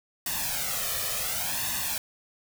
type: noise with flanger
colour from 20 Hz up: white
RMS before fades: -30 dBFS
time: 0.26-1.98 s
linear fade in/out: 2 ms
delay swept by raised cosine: 1.1 to 1.67 ms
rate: 0.69 Hz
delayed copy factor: +0.85
effects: none